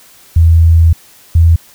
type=tone pair in turn; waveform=sine; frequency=82.41 / 83.03 Hz; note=E2 / E2; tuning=0 / +13 cents; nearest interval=unison; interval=13 cents; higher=second; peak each=-3 dBFS; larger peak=neither; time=0.36-0.93 / 1.35-1.56 s; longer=first; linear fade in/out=5 ms; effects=white hiss -42 dBFS RMS until 1.74 s